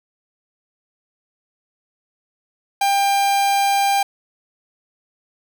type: tone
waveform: 45% pulse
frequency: 796 Hz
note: G5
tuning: 26 cents sharp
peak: -15 dBFS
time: 2.81-4.03 s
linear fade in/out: 5 ms
effects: none